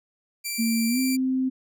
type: tone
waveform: 10% pulse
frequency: 2349 Hz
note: D7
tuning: in tune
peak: -19 dBFS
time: 0.44-1.17 s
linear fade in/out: 20 ms
type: tone with pitch glide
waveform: sine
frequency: 227.8 to 260.2 Hz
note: A#3 to C4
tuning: -40 to -9 cents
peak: -21 dBFS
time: 0.58-1.5 s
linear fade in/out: 20 ms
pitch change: +231 cents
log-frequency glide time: 0.88-0.99 s
effects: none